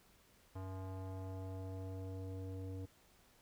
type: tone with low-pass filter sweep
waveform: square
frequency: 94.6 Hz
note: F#2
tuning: 39 cents sharp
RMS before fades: -45 dBFS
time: 0.55-2.86 s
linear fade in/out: 10 ms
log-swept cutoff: 1000 to 430 Hz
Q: 1.8
effects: pink hiss -68 dBFS RMS until 3.41 s